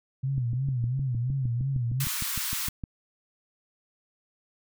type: tone with vibrato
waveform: sine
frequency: 127.1 Hz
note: C3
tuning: 50 cents flat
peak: -25 dBFS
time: 0.23-2.05 s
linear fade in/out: 10 ms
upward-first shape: sine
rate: 2.9 Hz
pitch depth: 140 cents each way
type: click train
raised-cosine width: 5 ms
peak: -22 dBFS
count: 17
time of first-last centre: 0.38-2.838 s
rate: 6.51 Hz
type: high-pass noise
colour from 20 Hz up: white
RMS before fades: -31 dBFS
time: 2-2.69 s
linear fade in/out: 5 ms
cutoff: 970 Hz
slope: 48 dB/octave
effects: none